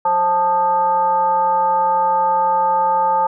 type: tone with frequency modulation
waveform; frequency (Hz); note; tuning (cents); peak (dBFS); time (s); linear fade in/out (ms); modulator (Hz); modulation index
sine; 881; A5; +2; -13; 0.05-3.27; 5; 350; 0.63
effects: none